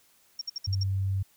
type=tone bursts; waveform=sine; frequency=5540 Hz; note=F8; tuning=15 cents flat; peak=-30 dBFS; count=6; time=0.39-0.834 s; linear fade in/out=5 ms; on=24 ms; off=60 ms
type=tone; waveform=sine; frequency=96.6 Hz; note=G2; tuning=25 cents flat; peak=-25 dBFS; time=0.67-1.23 s; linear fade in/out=10 ms
effects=white hiss -63 dBFS RMS until 1.36 s